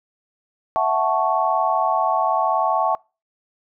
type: chord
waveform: sine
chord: F# minor seventh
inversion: third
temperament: equal with one note detuned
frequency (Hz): 659.3 / 740 / 875.9 / 1108.7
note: E5 / F#5 / A5 / C#6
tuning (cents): 0 / 0 / -8 / 0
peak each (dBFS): -22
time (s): 0.76-2.95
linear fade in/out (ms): 0
effects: noise-tail reverb RT60 0.3 s tail -25 dB re dry